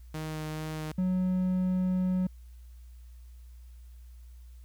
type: tone with vibrato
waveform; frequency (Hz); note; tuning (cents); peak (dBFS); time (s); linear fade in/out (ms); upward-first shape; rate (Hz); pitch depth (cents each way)
sawtooth; 155.56; D#3; 0; -30; 0.14-0.92; 5; sine; 2.3; 10
type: tone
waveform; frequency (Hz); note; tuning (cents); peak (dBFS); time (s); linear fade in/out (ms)
triangle; 184.2; F#3; -7; -23; 0.98-2.27; 5
effects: added 60 Hz sine -46 dBFS peak until 4.64 s + white hiss -68 dBFS RMS until 4.64 s